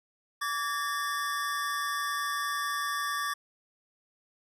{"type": "tone cluster", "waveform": "square", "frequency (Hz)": [1153, 1657, 1808], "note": ["D6", "G#6", "A6"], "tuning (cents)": [-32, -4, 47], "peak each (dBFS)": [-32, -38, -37], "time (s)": [0.41, 3.34], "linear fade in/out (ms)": 10, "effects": ["resampled to 32000 Hz"]}